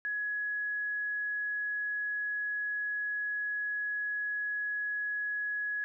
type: tone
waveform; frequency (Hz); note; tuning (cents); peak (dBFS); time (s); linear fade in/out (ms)
sine; 1680; G#6; +19; -31; 0.05-5.84; 0
effects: none